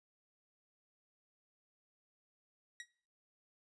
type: tone with exponential decay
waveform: sawtooth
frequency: 1907 Hz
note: A#6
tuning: 39 cents sharp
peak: -38 dBFS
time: 2.8-2.88 s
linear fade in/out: 1 ms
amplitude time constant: 16 ms
effects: noise-tail reverb RT60 0.5 s tail -21 dB re dry + resampled to 22050 Hz